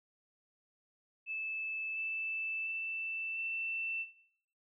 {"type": "tone with pitch steps", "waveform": "sine", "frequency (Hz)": [2623, 2640, 2657, 2673], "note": ["E7", "E7", "E7", "E7"], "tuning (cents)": [-9, 2, 13, 23], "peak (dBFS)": -35, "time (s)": [1.26, 4.06], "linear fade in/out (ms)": 50, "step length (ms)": 700, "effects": ["noise-tail reverb RT60 0.7 s tail -17 dB re dry"]}